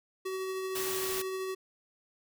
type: tone with tremolo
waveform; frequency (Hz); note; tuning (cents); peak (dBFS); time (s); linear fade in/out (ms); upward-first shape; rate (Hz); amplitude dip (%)
square; 378.1; F#4; +38; -33; 0.25-1.55; 10; triangle; 13; 25
type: noise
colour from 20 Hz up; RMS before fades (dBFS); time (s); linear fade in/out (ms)
white; -36; 0.75-1.22; 5
effects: none